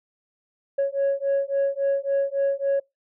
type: beating tone pair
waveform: sine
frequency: 552 / 555.6 Hz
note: C#5 / C#5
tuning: -7 / +4 cents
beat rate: 3.6 Hz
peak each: -22 dBFS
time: 0.78-2.8 s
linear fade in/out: 10 ms
effects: noise-tail reverb RT60 0.2 s tail -25 dB re dry + tanh soft clip ceiling -17 dBFS